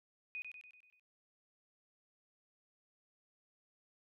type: tone with echo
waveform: sine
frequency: 2489 Hz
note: D#7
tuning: in tune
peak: -40 dBFS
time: 0.35-0.42 s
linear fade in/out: 0 ms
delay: 96 ms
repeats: 6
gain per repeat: -5 dB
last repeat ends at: 0.996 s
effects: none